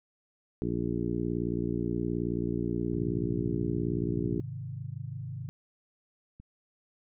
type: harmonic tone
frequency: 58.8 Hz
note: A#1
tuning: 16 cents sharp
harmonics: 1 / 2 / 3 / 4 / 5 / 6 / 7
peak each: -40 / -36 / -34 / -38 / -34 / -35 / -38 dBFS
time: 0.62-4.4 s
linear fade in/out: 0 ms
type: chord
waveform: sine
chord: Ab major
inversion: none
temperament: equal with one note detuned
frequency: 103.83 / 130.44 / 155.56 Hz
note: Ab2 / C3 / Eb3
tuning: 0 / -5 / 0 cents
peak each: -40 / -38 / -42 dBFS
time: 2.94-5.49 s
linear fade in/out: 0 ms
type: click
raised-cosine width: 5 ms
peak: -36 dBFS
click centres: 6.4 s
effects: none